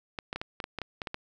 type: clicks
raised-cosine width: 0.3 ms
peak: -18 dBFS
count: 11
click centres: 0.188 / 0.329 / 0.36 / 0.415 / 0.602 / 0.641 / 0.787 / 0.817 / 1.018 / 1.072 / 1.144 s
effects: none